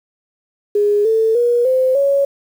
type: tone with pitch steps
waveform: sine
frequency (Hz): 412.8 / 445 / 479.7 / 517.1 / 557.4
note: G#4 / A4 / A#4 / C5 / C#5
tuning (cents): -10 / +20 / +50 / -20 / +9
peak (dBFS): -11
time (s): 0.75-2.25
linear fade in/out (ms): 5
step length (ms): 300
effects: 7-bit